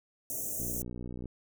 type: band-stop noise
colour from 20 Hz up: white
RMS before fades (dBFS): -36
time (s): 0.3-0.82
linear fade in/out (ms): 0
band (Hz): 690 to 5900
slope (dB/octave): 96
type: click train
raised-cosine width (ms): 3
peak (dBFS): -28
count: 41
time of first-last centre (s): 0.6-1.257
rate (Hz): 60.9
effects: none